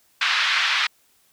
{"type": "band-pass noise", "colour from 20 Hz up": "pink", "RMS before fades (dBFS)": -21, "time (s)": [0.21, 0.87], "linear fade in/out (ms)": 5, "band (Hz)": [1300, 4200], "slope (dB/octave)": 24, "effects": ["white hiss -61 dBFS RMS until 1.32 s"]}